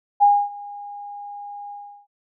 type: tone with ADSR envelope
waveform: sine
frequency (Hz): 816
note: G#5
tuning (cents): -31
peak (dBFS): -9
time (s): 0.2-2.07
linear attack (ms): 29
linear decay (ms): 260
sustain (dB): -23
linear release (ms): 360
effects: none